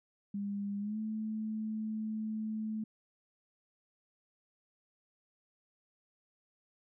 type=tone with pitch glide; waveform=sine; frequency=201.7 to 217.4 Hz; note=G3 to A3; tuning=+50 to -21 cents; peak=-34 dBFS; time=0.34-2.84 s; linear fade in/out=5 ms; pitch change=+129 cents; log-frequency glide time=0.79-0.98 s; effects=none